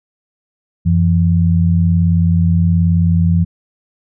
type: tone pair together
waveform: sine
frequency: 90.3 / 169.09 Hz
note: F#2 / E3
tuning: -42 / +44 cents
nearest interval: major seventh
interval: 1086 cents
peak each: -12 dBFS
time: 0.85-3.45 s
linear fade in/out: 20 ms
effects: none